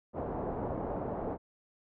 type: low-pass noise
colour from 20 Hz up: white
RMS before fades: -36 dBFS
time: 0.13-1.38 s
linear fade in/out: 50 ms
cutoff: 800 Hz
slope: 24 dB/octave
effects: none